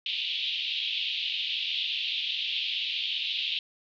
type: band-pass noise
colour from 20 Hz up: white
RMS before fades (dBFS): -31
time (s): 0.06-3.59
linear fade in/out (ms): 2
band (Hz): 2700 to 3700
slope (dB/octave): 48
effects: none